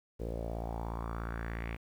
sawtooth tone with low-pass filter sweep, 56.9 Hz, A#1, 41 cents flat, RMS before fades -38 dBFS, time 0.19-1.77 s, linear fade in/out 20 ms, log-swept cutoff 460 to 2400 Hz, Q 4.1, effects 10-bit

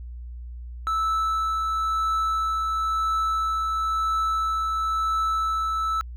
triangle tone with tremolo, 1313 Hz, E6, 7 cents flat, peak -19 dBFS, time 0.87-6.01 s, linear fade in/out 0 ms, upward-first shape triangle, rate 0.98 Hz, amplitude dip 25%, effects added 60 Hz sine -34 dBFS peak until 6.16 s

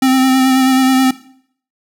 square tone with vibrato, 261.6 Hz, C4, in tune, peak -9 dBFS, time 0.02-1.11 s, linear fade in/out 5 ms, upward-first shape sine, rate 9.3 Hz, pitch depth 22 cents each way, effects noise-tail reverb RT60 0.6 s tail -17 dB re dry

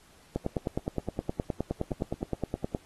click train, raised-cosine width 2 ms, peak -15 dBFS, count 24, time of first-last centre 0.36-2.748 s, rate 9.63 Hz, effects pink hiss -59 dBFS RMS until 2.85 s + AAC 32 kbps

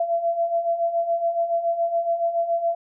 sine beating tone pair, 672 / 679.1 Hz, E5 / F5, +33 / -49 cents, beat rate 7.1 Hz, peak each -27 / -21 dBFS, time 0-2.75 s, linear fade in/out 5 ms, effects none

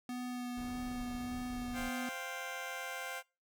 square tone with vibrato, 246.9 Hz, B3, in tune, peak -39 dBFS, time 0.09-2.09 s, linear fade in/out 2 ms, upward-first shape sine, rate 1.7 Hz, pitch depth 11 cents each way
brown noise, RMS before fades -48 dBFS, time 0.57-1.89 s, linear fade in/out 5 ms
15% pulse chord, C suspended fourth, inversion none, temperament just, 523.3 / 697.7 / 784.9 Hz, C5 / F5 / G5, 0 / -2 / +2 cents, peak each -39 dBFS, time 1.73-3.23 s, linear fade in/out 50 ms
effects noise-tail reverb RT60 0.3 s tail -24 dB re dry

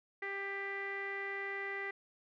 sawtooth tone with low-pass filter, 395.3 Hz, G4, 15 cents sharp, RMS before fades -40 dBFS, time 0.22-1.91 s, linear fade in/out 5 ms, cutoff 2000 Hz, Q 8.6, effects none

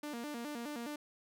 sawtooth tone with vibrato, 264.1 Hz, C4, 16 cents sharp, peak -36 dBFS, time 0.03-0.96 s, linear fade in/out 5 ms, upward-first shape square, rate 4.8 Hz, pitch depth 200 cents each way, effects none

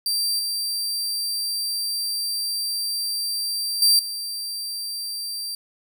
sawtooth tone with level steps, 4699 Hz, D8, in tune, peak -18 / -21 / -11 / -25 dBFS, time 0.06-5.55 s, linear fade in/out 2 ms, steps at 0.39 / 3.82 / 3.99 s, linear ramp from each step 2 ms, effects none

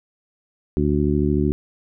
harmonic tone, 73.3 Hz, D2, 3 cents flat, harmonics 1 / 2 / 3 / 4 / 5, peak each -23 / -23 / -23 / -23 / -23 dBFS, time 0.77-1.52 s, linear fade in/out 0 ms, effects none

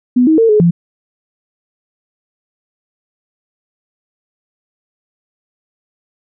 sine tone with pitch steps, 248.3 / 316.5 / 453.9 / 423.5 / 171 Hz, B3 / D#4 / A#4 / G#4 / F3, +9 / +30 / -46 / +34 / -36 cents, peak -6 dBFS, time 0.16-0.71 s, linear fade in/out 10 ms, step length 110 ms, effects none

